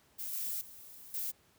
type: noise with level steps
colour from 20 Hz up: violet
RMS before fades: -40 / -37 / -52 / -37 dBFS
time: 0.18-1.32 s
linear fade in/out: 20 ms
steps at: 0.33 / 0.61 / 1.14 s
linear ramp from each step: 2 ms
effects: pink hiss -67 dBFS RMS until 1.58 s + high-pass 60 Hz 12 dB/octave